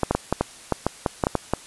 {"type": "clicks", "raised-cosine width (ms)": 1, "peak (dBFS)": -5, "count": 12, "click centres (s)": [0.033, 0.11, 0.15, 0.326, 0.41, 0.723, 0.866, 1.062, 1.238, 1.269, 1.353, 1.536], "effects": ["white hiss -44 dBFS RMS until 1.66 s", "resampled to 24000 Hz"]}